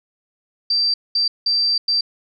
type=tone bursts at uneven times; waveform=sine; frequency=4686 Hz; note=D8; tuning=5 cents flat; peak=-15 dBFS; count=4; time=0.7-0.94 / 1.15-1.28 / 1.46-1.78 / 1.88-2.01 s; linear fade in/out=5 ms; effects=none